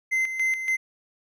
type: tone with tremolo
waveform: triangle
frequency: 2068 Hz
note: C7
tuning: 21 cents flat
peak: -19 dBFS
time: 0.11-0.77 s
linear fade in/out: 20 ms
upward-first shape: square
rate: 3.5 Hz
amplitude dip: 60%
effects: none